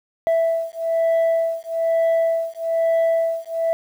sine beating tone pair, 659.3 / 660.4 Hz, E5 / E5, 0 / +3 cents, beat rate 1.1 Hz, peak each -18 dBFS, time 0.27-3.73 s, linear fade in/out 0 ms, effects tanh soft clip ceiling -14 dBFS + 8-bit

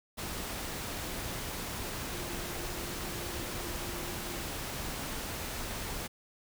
sine tone in noise, 349.2 Hz, F4, in tune, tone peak -46 dBFS, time 2.12-4.43 s, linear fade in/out 20 ms, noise pink, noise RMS -38 dBFS, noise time 0.17-6.08 s, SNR -11 dB, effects none

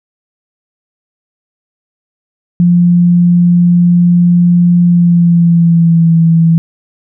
sine tone with pitch glide, 174.7 to 164.89 Hz, F3 to E3, +1 to +1 cents, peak -4 dBFS, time 2.6-6.58 s, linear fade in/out 0 ms, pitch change -100 cents, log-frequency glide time 4.83-6.16 s, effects none

